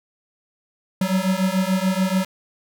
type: beating tone pair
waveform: square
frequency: 185 / 191.9 Hz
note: F#3 / G3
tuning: 0 / -37 cents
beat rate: 6.9 Hz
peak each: -22 dBFS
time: 1.01-2.25 s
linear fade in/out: 5 ms
effects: none